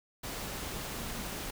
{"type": "tone in noise", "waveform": "sine", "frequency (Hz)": 233.1, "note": "A#3", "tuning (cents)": 0, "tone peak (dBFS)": -46, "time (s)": [0.97, 1.23], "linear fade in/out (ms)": 10, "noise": "pink", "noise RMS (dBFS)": -39, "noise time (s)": [0.23, 1.51], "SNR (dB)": -10, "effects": []}